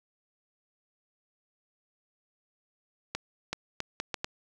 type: accelerating click train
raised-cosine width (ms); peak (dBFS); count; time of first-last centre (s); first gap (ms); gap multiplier
0.2; -14; 6; 3.15-4.245; 380; 0.72
effects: none

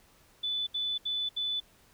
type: tone bursts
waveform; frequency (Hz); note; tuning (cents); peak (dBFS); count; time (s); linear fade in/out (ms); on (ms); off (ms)
sine; 3488; A7; -16; -29; 4; 0.43-1.603; 10; 240; 71
effects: pink hiss -62 dBFS RMS until 1.93 s

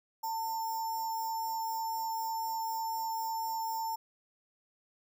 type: tone with sample-and-hold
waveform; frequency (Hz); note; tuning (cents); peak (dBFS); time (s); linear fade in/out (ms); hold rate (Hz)
sine; 898; A5; +35; -32; 0.23-3.96; 10; 6300
effects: none

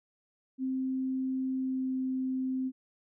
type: tone with pitch glide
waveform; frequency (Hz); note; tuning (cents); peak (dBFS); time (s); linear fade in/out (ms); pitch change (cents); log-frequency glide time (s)
sine; 261.6 to 260.1; C4 to C4; 0 to -10; -29; 0.58-2.72; 50; -10; 1.55-1.95
effects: none

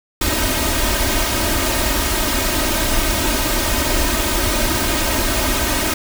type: noise with comb filter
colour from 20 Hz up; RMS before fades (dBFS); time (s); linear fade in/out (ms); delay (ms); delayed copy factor
pink; -18; 0.21-5.94; 5; 3.2; +0.85
effects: none

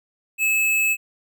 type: tone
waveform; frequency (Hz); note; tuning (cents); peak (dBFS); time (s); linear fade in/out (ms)
square; 2597; E7; -26; -18; 0.38-0.97; 50
effects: none

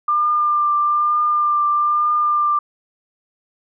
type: tone with vibrato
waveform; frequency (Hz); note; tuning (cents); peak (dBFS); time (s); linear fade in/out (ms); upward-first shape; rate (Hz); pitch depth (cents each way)
sine; 1195; D6; +30; -14; 0.08-2.59; 5; triangle; 1.1; 19
effects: none

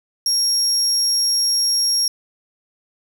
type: tone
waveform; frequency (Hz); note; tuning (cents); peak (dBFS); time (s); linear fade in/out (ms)
35% pulse; 5580; F8; -2; -13; 0.26-2.08; 2
effects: none

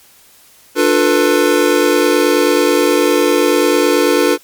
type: chord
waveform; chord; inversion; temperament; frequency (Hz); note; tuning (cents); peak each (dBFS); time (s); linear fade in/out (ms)
square; B half-diminished seventh; first; just; 296.3 / 355.6 / 444.5 / 493.9; D4 / F4 / A4 / B4; +15 / +31 / +18 / 0; -16; 0.75-4.38; 50
effects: white hiss -46 dBFS RMS until 4.43 s + MP3 96 kbps

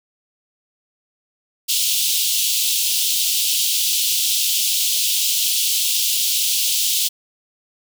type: high-pass noise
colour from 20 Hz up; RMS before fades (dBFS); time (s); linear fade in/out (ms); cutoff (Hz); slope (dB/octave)
pink; -19; 1.68-7.09; 20; 2900; 48
effects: none

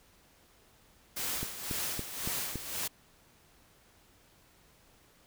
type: noise with tremolo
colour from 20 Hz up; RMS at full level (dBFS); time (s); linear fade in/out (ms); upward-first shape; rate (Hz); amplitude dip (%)
white; -34; 1.16-2.88; 10; sine; 1.9; 65
type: click train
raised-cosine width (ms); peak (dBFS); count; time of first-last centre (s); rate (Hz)
3; -23; 5; 1.43-2.557; 3.55
effects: pink hiss -63 dBFS RMS until 5.26 s

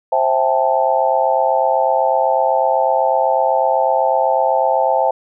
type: chord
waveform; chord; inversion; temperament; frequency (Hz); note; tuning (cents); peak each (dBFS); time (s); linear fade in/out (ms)
sine; A minor seventh; first; just; 528 / 660 / 792 / 880; C5 / E5 / G5 / A5; +16 / +2 / +18 / 0; -18; 0.12-5.11; 5
effects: none

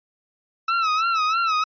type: tone with vibrato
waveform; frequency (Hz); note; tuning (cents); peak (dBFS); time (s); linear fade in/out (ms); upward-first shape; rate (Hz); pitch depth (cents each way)
40% pulse; 1309; E6; -13; -18; 0.68-1.64; 5; sine; 3.1; 90
effects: resampled to 11025 Hz

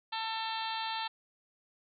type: harmonic tone with a mistuned harmonic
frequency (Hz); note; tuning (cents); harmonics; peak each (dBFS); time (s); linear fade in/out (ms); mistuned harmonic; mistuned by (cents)
446; A4; +23; 2 / 3 / 4 / 5 / 6 / 7 / 8 / 9 / 10; -36 / -44 / -44 / -51 / -44 / -44 / -44 / -43 / -48; 0.12-1.08; 10; 7; +41
effects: none

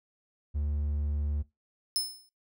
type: tone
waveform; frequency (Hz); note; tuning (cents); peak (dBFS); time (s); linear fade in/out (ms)
triangle; 73.4; D2; 0; -26; 0.54-1.43; 20
type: tone with exponential decay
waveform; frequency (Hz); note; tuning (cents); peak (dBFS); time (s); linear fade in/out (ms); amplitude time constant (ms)
sawtooth; 5230; E8; -15; -21; 1.96-2.29; 0; 71
effects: noise-tail reverb RT60 0.2 s tail -19 dB re dry

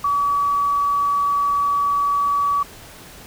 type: tone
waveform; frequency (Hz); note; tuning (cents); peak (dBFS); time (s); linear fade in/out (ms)
sine; 1141; C#6; +50; -16; 0.04-2.63; 5
effects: pink hiss -41 dBFS RMS until 3.26 s

